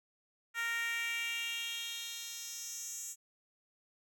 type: tone with high-pass filter sweep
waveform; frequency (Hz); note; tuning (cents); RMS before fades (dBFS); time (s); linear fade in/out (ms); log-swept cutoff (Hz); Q
10% pulse; 464.2; A#4; -7; -39; 0.54-3.16; 50; 1600 to 7400; 3
effects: none